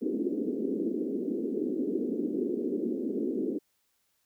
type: band-pass noise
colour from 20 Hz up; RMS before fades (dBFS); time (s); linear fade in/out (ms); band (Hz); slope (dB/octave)
white; -31; 0.01-3.59; 20; 220 to 410; 48
effects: white hiss -74 dBFS RMS until 4.25 s